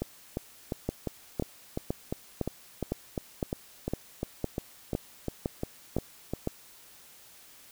two click trains, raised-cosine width 2 ms, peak -17 / -15 dBFS, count 19 / 12, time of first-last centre 0.02-6.336 / 0.89-6.474 s, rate 2.85 / 1.97 Hz, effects white hiss -54 dBFS RMS until 7.71 s

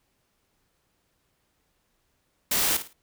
white noise with echo, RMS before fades -24 dBFS, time 2.51-2.77 s, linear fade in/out 5 ms, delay 54 ms, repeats 3, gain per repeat -11 dB, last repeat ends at 2.932 s, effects pink hiss -72 dBFS RMS until 3.02 s

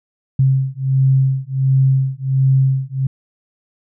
sine beating tone pair, 132.8 / 134.2 Hz, C3 / C3, +26 / +44 cents, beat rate 1.4 Hz, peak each -15 dBFS, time 0.39-3.07 s, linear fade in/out 5 ms, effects none

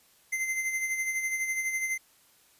square tone with tremolo, 2075 Hz, C7, 15 cents flat, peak -27 dBFS, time 0.32-1.98 s, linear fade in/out 10 ms, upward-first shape sine, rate 12 Hz, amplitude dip 50%, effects white hiss -62 dBFS RMS until 2.59 s + resampled to 32000 Hz

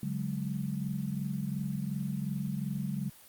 sine chord, C# suspended fourth, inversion none, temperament equal with one note detuned, 142.08 / 185 / 207.7 Hz, C#3 / F#3 / G#3, +43 / 0 / 0 cents, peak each -35 / -36 / -36 dBFS, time 0.03-3.1 s, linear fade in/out 2 ms, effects white hiss -55 dBFS RMS until 3.28 s + Opus 32 kbps

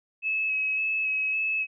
sine tone with vibrato, 2578 Hz, E7, 39 cents flat, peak -24 dBFS, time 0.22-1.67 s, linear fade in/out 50 ms, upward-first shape square, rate 1.8 Hz, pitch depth 13 cents each way, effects none

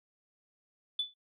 sine tone with exponential decay, 3480 Hz, A7, 20 cents flat, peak -25 dBFS, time 0.99-1.14 s, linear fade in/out 5 ms, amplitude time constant 31 ms, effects noise-tail reverb RT60 0.1 s tail -24 dB re dry + tanh soft clip ceiling -22 dBFS

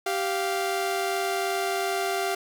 sawtooth tone pair together, 390 / 697.3 Hz, G4 / F5, -9 / -3 cents, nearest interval minor seventh, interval 1006 cents, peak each -24 dBFS, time 0.06-2.35 s, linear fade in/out 5 ms, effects none

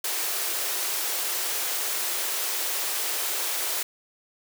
white high-pass noise, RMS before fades -28 dBFS, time 0.04-3.83 s, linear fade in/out 5 ms, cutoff 320 Hz, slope 96 dB/octave, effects none

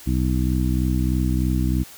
harmonic tone, 63.2 Hz, B1, 41 cents sharp, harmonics 1 / 2 / 3 / 4 / 5, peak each -21 / -24 / -26 / -27 / -28 dBFS, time 0.06-1.84 s, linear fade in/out 20 ms, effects white hiss -43 dBFS RMS until 1.97 s

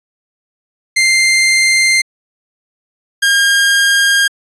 sawtooth tone pair in turn, 2093 / 1615 Hz, C7 / G#6, 0 / -49 cents, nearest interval major third, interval 449 cents, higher first, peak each -5 dBFS, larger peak neither, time 0.96-2.02 / 3.22-4.28 s, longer neither, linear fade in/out 10 ms, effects resampled to 24000 Hz

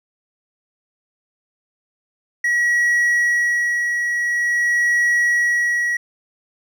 triangle tone with tremolo, 1918 Hz, A#6, 49 cents sharp, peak -12 dBFS, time 2.44-5.97 s, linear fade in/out 5 ms, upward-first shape sine, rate 0.47 Hz, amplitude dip 40%, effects none

